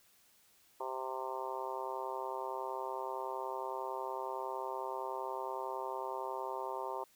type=harmonic tone; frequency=130.81 Hz; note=C3; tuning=in tune; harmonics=3 / 4 / 5 / 6 / 7 / 8 / 9; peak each=-44 / -45 / -46 / -47 / -41 / -45 / -52 dBFS; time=0.8-7.04 s; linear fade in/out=5 ms; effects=white hiss -67 dBFS RMS until 7.15 s